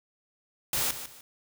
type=noise with echo; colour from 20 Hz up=white; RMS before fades=-28 dBFS; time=0.73-0.91 s; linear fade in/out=2 ms; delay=150 ms; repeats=2; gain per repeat=-11 dB; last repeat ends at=1.21 s; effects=none